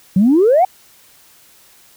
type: exponential sweep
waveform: sine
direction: up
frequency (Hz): 177.1 to 784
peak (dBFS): -7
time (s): 0.16-0.65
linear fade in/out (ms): 5
effects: tanh soft clip ceiling -4 dBFS + white hiss -48 dBFS RMS until 1.96 s